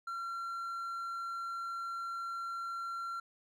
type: tone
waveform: triangle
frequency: 1367 Hz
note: F6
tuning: 37 cents flat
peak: -35 dBFS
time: 0.07-3.2 s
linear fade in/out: 5 ms
effects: none